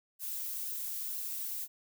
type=noise with flanger; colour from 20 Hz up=violet; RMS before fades=-38 dBFS; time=0.19-1.68 s; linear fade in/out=50 ms; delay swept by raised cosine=0.85 to 3.95 ms; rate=2 Hz; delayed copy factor=-0.5; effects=none

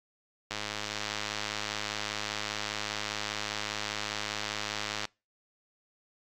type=click train; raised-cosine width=0.2 ms; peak=-16 dBFS; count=478; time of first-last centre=0.51-5.053 s; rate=105 Hz; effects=noise-tail reverb RT60 0.3 s tail -26 dB re dry + AAC 48 kbps

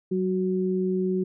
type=tone pair together; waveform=sine; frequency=187.47 / 370 Hz; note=F#3 / F#4; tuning=+23 / 0 cents; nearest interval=octave; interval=1177 cents; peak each=-25 dBFS; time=0.11-1.24 s; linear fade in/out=10 ms; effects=none

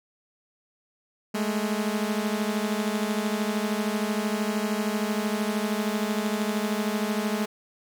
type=beating tone pair; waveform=sawtooth; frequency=207.7 / 220.7 Hz; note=G#3 / A3; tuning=0 / +5 cents; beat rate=13 Hz; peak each=-23 / -25 dBFS; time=1.34-7.46 s; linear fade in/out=10 ms; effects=none

